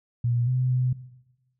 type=tone with pitch steps; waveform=sine; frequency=119.9 / 127.3 / 126.6 Hz; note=A#2 / C3 / B2; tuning=+49 / -47 / +43 cents; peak=-21 dBFS; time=0.24-0.93 s; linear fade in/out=5 ms; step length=230 ms; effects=noise-tail reverb RT60 1.0 s tail -17 dB re dry